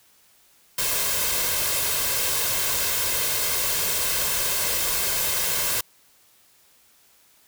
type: noise with comb filter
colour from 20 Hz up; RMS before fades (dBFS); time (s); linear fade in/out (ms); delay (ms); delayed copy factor
white; -24; 0.78-5.81; 5; 1.9; +0.55
effects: white hiss -58 dBFS RMS until 7.47 s